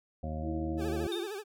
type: harmonic tone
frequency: 77.78 Hz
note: D#2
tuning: in tune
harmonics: 1 / 2 / 3 / 4 / 5 / 7 / 8 / 9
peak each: -36 / -41 / -41 / -49 / -53 / -43 / -50 / -44 dBFS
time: 0.23-1.07 s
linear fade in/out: 5 ms
type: tone with pitch glide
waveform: sine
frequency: 325.6 to 347 Hz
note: E4 to F4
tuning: -21 to -11 cents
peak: -34 dBFS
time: 0.42-1.28 s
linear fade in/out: 50 ms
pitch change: +110 cents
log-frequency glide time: 0.77-1.14 s
type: tone with vibrato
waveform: 40% pulse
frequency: 407.7 Hz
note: G#4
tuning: 32 cents flat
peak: -36 dBFS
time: 0.77-1.44 s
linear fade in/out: 50 ms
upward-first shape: sine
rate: 13 Hz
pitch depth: 120 cents each way
type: tone with exponential decay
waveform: triangle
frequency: 3646 Hz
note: A#7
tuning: 39 cents flat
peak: -33 dBFS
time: 1.12-1.43 s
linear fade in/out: 1 ms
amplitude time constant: 66 ms
effects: none